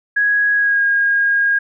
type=tone with pitch glide; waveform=sine; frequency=1661.2 to 1628.9 Hz; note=G#6 to G#6; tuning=0 to -34 cents; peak=-12 dBFS; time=0.16-1.59 s; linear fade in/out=10 ms; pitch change=-34 cents; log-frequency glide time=0.54-0.83 s; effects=none